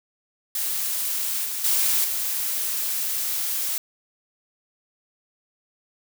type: noise with level steps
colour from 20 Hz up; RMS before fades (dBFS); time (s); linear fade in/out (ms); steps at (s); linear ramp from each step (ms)
blue; -26 / -29 / -21 / -26; 0.55-3.78; 2; 1.45 / 1.64 / 2.04; 5
effects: none